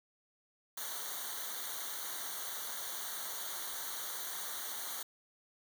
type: noise with comb filter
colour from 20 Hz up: white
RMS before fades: -41 dBFS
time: 0.77-5.03 s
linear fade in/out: 5 ms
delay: 0.39 ms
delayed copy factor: -0.95
effects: none